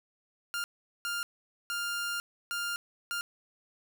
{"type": "tone bursts at uneven times", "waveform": "sawtooth", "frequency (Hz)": 1400, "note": "F6", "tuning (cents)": 4, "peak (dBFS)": -28, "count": 5, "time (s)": [[0.54, 0.64], [1.05, 1.23], [1.7, 2.2], [2.51, 2.76], [3.11, 3.21]], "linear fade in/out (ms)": 0, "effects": []}